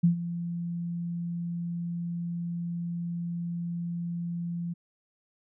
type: tone with ADSR envelope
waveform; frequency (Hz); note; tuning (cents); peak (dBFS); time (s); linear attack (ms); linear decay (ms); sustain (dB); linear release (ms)
sine; 171.5; F3; -31; -16; 0.03-4.74; 13; 110; -14; 16
effects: none